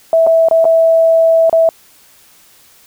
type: tone with dropouts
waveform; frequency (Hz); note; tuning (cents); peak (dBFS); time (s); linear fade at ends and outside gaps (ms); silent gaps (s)
sine; 655; E5; -11; -6; 0.13-1.69; 1; 0.266-0.271 / 0.486-0.511 / 0.644-0.652 / 1.496-1.528
effects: white hiss -46 dBFS RMS until 2.86 s